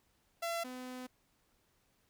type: tone pair in turn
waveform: sawtooth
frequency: 676 / 253.2 Hz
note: E5 / B3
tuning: +43 / +43 cents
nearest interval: octave + perfect fourth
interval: 1700 cents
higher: first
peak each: -31 / -39 dBFS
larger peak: first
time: 0.42-0.64 / 0.64-1.07 s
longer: second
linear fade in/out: 10 ms
effects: pink hiss -74 dBFS RMS until 2.09 s